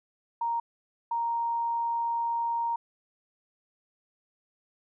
sine tone pair in turn, 932.3 / 932.3 Hz, A#5 / A#5, 0 / 0 cents, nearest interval unison, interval 0 cents, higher neither, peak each -26 dBFS, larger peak neither, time 0.41-0.6 / 1.11-2.76 s, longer second, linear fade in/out 5 ms, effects none

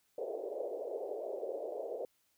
pink band-pass noise, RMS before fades -40 dBFS, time 0.18-2.05 s, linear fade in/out 2 ms, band 400 to 640 Hz, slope 48 dB/octave, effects white hiss -75 dBFS RMS until 2.37 s

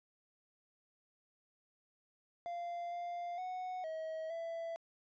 triangle tone with pitch steps, 693 / 698 / 737 / 638 / 665 Hz, F5 / F5 / F#5 / D#5 / E5, -14 / -1 / -7 / +43 / +15 cents, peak -37 dBFS, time 2.46-4.76 s, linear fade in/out 0 ms, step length 460 ms, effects resampled to 16000 Hz

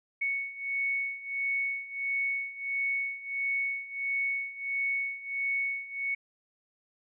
sine beating tone pair, 2217 / 2218.5 Hz, C#7 / C#7, 0 / +1 cents, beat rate 1.5 Hz, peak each -34 / -31 dBFS, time 0.21-6.15 s, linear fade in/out 10 ms, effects none

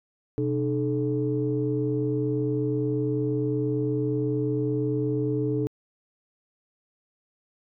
sine tone cluster, 127.5 / 302.2 / 430.8 Hz, C3 / D4 / A4, -44 / +50 / -37 cents, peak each -27 dBFS, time 0.38-5.67 s, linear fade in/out 0 ms, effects tanh soft clip ceiling -14 dBFS

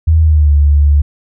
sine tone with pitch glide, 80.1 to 72.61 Hz, E2 to D2, -49 to -19 cents, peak -5 dBFS, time 0.07-1.02 s, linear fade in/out 10 ms, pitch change -170 cents, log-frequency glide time 0.21-0.52 s, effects none

